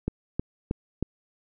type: click train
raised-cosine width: 3 ms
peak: -13 dBFS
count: 4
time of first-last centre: 0.08-1.026 s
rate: 3.17 Hz
effects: none